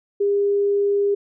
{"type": "tone", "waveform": "sine", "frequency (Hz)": 403.7, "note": "G#4", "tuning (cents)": -49, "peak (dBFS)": -16, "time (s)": [0.2, 1.15], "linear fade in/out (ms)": 10, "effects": []}